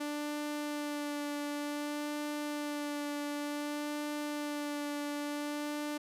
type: tone with vibrato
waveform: sawtooth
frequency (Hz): 293.7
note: D4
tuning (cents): 0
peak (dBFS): -31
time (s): 0-5.98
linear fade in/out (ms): 10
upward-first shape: sine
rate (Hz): 0.55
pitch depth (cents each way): 15
effects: resampled to 32000 Hz